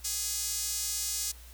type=tone with high-pass filter; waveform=sawtooth; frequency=415.8 Hz; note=G#4; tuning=2 cents sharp; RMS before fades=-33 dBFS; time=0.04-1.32 s; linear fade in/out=10 ms; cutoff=6300 Hz; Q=1.5; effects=added 60 Hz sine -48 dBFS peak until 1.53 s + white hiss -54 dBFS RMS until 1.53 s